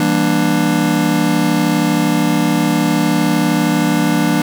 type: chord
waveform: square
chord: E half-diminished seventh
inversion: none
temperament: just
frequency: 164.81 / 197.78 / 237.3 / 296.7 Hz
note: E3 / G3 / Bb3 / D4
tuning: 0 / +16 / +31 / +18 cents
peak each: -19 / -20 / -19 / -17 dBFS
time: 0-4.42 s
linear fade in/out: 2 ms
effects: none